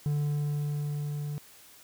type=tone with level ramp; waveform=triangle; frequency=146.83 Hz; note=D3; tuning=in tune; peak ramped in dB=-23 to -30 dBFS; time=0.06-1.38 s; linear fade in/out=0 ms; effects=white hiss -54 dBFS RMS until 1.83 s